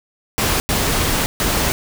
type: noise bursts at uneven times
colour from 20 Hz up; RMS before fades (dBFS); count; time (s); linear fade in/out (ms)
pink; -18; 3; 0.38-0.6 / 0.69-1.26 / 1.4-1.72; 0
effects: none